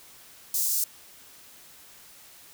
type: high-pass noise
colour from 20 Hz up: white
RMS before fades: -26 dBFS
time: 0.54-0.84 s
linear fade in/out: 2 ms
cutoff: 5400 Hz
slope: 24 dB/octave
effects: white hiss -51 dBFS RMS until 2.53 s